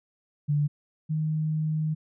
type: tone pair in turn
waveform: sine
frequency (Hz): 146.83 / 155.56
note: D3 / D#3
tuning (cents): 0 / 0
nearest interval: minor second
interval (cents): 100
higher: second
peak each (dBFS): -21 / -24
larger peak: first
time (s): 0.48-0.68 / 1.09-1.95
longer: second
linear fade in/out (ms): 20
effects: none